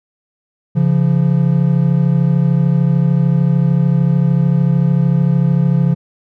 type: tone pair together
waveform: triangle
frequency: 138.41 / 171.8 Hz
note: C#3 / F3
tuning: -2 / -28 cents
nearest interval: major third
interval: 374 cents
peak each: -11 dBFS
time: 0.75-5.95 s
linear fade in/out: 20 ms
effects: none